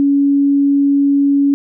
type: tone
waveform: sine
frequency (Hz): 281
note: C#4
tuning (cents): +24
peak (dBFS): -9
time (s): 0-1.54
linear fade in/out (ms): 0
effects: none